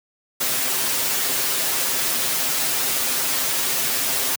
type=noise with comb filter; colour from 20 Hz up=white; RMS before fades=-22 dBFS; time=0.4-4.36 s; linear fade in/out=10 ms; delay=7.6 ms; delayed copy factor=+0.9; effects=high-pass 150 Hz 12 dB/octave